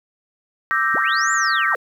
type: chord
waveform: sine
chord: E half-diminished seventh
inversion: third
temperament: equal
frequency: 1174.7 / 1318.5 / 1568 / 1864.7 Hz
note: D6 / E6 / G6 / Bb6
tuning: 0 / 0 / 0 / 0 cents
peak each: -24 / -22 / -21 / -21 dBFS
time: 0.71-1.75 s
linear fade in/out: 0 ms
type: linear two-way sweep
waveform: sine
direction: up then down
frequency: 98.5 to 7440 to 403.9 Hz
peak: -25 dBFS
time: 0.94-1.76 s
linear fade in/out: 5 ms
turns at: 1.32 s
effects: 8-bit